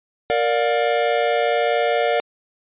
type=chord; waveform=square; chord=Bb major; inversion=none; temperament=equal with one note detuned; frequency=466.2 / 587.3 / 711.9 Hz; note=Bb4 / D5 / F5; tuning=0 / 0 / +33 cents; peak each=-22 dBFS; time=0.3-2.2 s; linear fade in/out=0 ms; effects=resampled to 8000 Hz